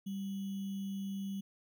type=tone with sample-and-hold; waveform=sine; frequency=196 Hz; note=G3; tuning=in tune; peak=-36 dBFS; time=0.06-1.41 s; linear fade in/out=10 ms; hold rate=3150 Hz; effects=none